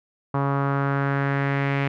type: tone with low-pass filter sweep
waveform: sawtooth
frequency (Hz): 139.2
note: C#3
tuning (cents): +8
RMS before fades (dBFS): -23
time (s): 0.34-1.88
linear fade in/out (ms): 5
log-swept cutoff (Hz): 1100 to 2300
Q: 2.9
effects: none